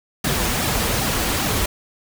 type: noise with flanger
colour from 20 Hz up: pink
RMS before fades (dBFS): -21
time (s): 0.24-1.66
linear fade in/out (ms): 5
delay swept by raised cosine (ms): 1.9 to 7.7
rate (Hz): 2.5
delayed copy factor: -0.85
effects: none